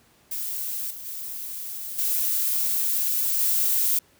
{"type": "noise with level steps", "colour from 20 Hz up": "violet", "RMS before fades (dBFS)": [-30, -38, -34, -24, -22], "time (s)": [0.31, 3.99], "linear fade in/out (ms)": 5, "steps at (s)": [0.9, 1.05, 1.98, 3.39], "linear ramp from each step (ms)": 10, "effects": ["pink hiss -59 dBFS RMS until 4.19 s", "high-pass 60 Hz 12 dB/octave"]}